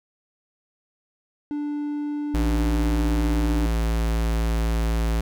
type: tone with pitch glide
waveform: triangle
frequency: 293.7 to 295.7 Hz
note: D4 to D4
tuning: 0 to +12 cents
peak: -23 dBFS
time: 1.51-3.66 s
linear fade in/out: 0 ms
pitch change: +12 cents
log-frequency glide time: 1.83-2.98 s
type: tone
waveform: square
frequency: 56 Hz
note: A1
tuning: 31 cents sharp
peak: -21 dBFS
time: 2.34-5.21 s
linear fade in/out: 5 ms
effects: none